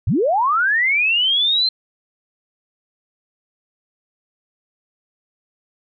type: linear sweep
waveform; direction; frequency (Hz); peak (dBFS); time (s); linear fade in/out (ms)
sine; up; 69.3 to 4157; -14; 0.07-1.69; 5
effects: none